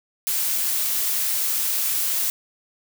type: noise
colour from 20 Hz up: blue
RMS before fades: -23 dBFS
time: 0.27-2.3 s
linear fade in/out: 0 ms
effects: none